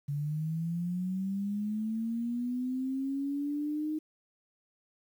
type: linear sweep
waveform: sine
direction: up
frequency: 141.4 to 311.1 Hz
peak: -30 dBFS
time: 0.08-3.99 s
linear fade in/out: 10 ms
effects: 10-bit